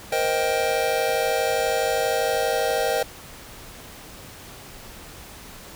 square chord, C minor seventh, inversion third, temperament just, 470.9 / 523.3 / 627.9 / 784.9 Hz, Bb4 / C5 / Eb5 / G5, +18 / 0 / +16 / +2 cents, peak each -27 dBFS, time 0.12-3.03 s, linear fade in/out 5 ms, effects pink hiss -42 dBFS RMS until 5.75 s

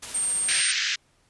white noise with tremolo, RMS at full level -35 dBFS, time 0.02-0.62 s, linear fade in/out 10 ms, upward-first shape triangle, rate 15 Hz, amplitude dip 25%
sine tone, 8650 Hz, C#9, 43 cents flat, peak -23 dBFS, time 0.14-0.72 s, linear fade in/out 10 ms
pink band-pass noise, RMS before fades -26 dBFS, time 0.48-0.96 s, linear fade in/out 10 ms, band 1600 to 6400 Hz, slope 48 dB/octave
effects pink hiss -64 dBFS RMS until 1.29 s + resampled to 24000 Hz

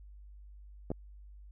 clicks, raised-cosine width 2 ms, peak -22 dBFS, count 2, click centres 0.904 / 0.916 s, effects added 50 Hz sine -49 dBFS peak until 1.51 s

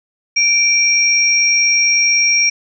sine tone pair together, 2349 / 5611 Hz, D7 / F8, 0 / +7 cents, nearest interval octave + minor third, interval 1507 cents, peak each -13 dBFS, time 0.36-2.5 s, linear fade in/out 10 ms, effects none

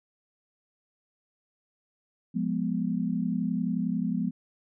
sine chord, F diminished, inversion none, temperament equal with one note detuned, 176.24 / 207.7 / 246.9 Hz, F3 / Ab3 / Cb4, +16 / 0 / 0 cents, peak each -30 dBFS, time 2.34-4.31 s, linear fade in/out 20 ms, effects none

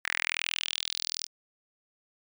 sawtooth tone with high-pass filter sweep, 41.2 Hz, E1, in tune, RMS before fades -33 dBFS, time 0.04-1.27 s, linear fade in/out 20 ms, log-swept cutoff 1800 to 5300 Hz, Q 3.9, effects none

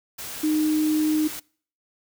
sine tone in noise, 308 Hz, D#4, 17 cents flat, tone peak -19 dBFS, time 0.43-1.28 s, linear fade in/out 10 ms, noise white, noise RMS -35 dBFS, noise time 0.18-1.4 s, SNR +13 dB, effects noise-tail reverb RT60 0.5 s tail -25 dB re dry

